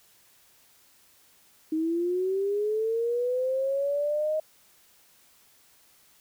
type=linear sweep; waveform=sine; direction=up; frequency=311.1 to 627 Hz; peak=-24 dBFS; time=1.72-4.4 s; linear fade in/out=5 ms; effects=white hiss -60 dBFS RMS until 6.2 s